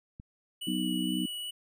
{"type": "click", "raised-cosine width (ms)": 5, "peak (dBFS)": -32, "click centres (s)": 0.199}
{"type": "tone with vibrato", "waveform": "square", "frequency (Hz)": 2949, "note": "F#7", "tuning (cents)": -6, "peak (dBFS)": -36, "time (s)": [0.61, 1.51], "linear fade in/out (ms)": 10, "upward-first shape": "sine", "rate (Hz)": 2.3, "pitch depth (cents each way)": 9}
{"type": "harmonic tone", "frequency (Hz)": 61.9, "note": "B1", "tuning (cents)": 5, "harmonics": [3, 4, 5], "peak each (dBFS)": [-33, -33, -33], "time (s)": [0.67, 1.26], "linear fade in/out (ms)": 5}
{"effects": []}